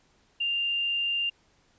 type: tone with frequency modulation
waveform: sine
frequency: 2794 Hz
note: F7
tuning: in tune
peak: -25 dBFS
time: 0.4-1.3 s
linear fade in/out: 10 ms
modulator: 43.9 Hz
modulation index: 0.43
effects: pink hiss -65 dBFS RMS until 1.78 s + resampled to 16000 Hz